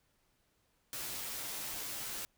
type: noise with comb filter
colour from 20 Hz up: white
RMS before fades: -41 dBFS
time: 0.93-2.25 s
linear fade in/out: 0 ms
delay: 12 ms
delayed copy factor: -0.75
effects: pink hiss -75 dBFS RMS until 2.37 s